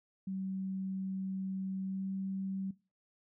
sine tone with pitch glide, 190.7 to 192.36 Hz, G3 to G3, -47 to -32 cents, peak -35 dBFS, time 0.27-2.71 s, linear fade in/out 5 ms, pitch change +15 cents, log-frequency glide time 1.83-2.07 s, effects noise-tail reverb RT60 0.3 s tail -19 dB re dry

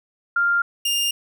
sine / sawtooth tone pair in turn, 1396.9 / 2810 Hz, F6 / F7, 0 / +10 cents, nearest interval octave, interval 1210 cents, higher second, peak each -16 dBFS, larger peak neither, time 0.36-0.62 / 0.85-1.11 s, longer neither, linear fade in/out 5 ms, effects none

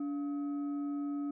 sine tone with frequency modulation, 287.2 Hz, D4, 39 cents flat, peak -33 dBFS, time 0-1.31 s, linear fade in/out 5 ms, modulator 986 Hz, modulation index 0.22, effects none

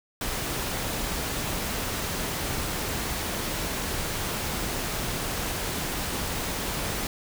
pink noise, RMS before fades -30 dBFS, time 0.21-7.07 s, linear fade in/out 2 ms, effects none

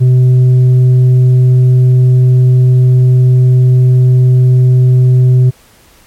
triangle tone with tanh clipping, 126.8 Hz, B2, 46 cents sharp, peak -4 dBFS, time 0-5.51 s, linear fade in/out 20 ms, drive 8 dB, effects pink hiss -44 dBFS RMS until 6.06 s + MP3 64 kbps

